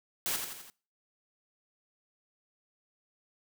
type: noise with echo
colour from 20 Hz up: white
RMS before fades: -32 dBFS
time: 0.26-0.36 s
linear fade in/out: 0 ms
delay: 85 ms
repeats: 4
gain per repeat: -5 dB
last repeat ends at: 0.7 s
effects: noise-tail reverb RT60 0.4 s tail -23 dB re dry